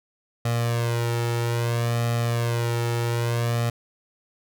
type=tone with flanger; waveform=sawtooth; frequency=117.8 Hz; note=A#2; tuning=19 cents sharp; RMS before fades=-24 dBFS; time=0.45-3.7 s; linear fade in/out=5 ms; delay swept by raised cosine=1.6 to 2.25 ms; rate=0.61 Hz; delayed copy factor=+0.9; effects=none